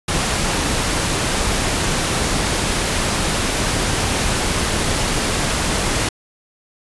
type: noise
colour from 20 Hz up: pink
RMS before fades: -19 dBFS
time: 0.08-6.09 s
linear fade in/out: 5 ms
effects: resampled to 24000 Hz